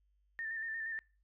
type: tone with vibrato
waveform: sine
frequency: 1800 Hz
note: A6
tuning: 39 cents sharp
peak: -37 dBFS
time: 0.39-0.99 s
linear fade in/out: 0 ms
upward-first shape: square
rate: 8.5 Hz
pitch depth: 30 cents each way
effects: noise-tail reverb RT60 0.4 s tail -26 dB re dry + added 50 Hz sine -70 dBFS peak until 1.23 s